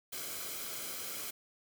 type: noise with comb filter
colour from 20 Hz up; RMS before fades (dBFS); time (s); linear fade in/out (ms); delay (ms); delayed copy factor
white; -41; 0.12-1.31; 10; 1.1; -0.55
effects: none